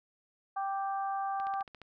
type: harmonic tone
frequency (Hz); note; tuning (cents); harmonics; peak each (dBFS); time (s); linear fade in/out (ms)
392; G4; 0; 2 / 3 / 4; -32 / -38 / -47; 0.56-1.63; 10
type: click train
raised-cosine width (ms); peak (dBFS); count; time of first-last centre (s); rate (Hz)
0.3; -32; 7; 1.4-1.817; 14.4
effects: none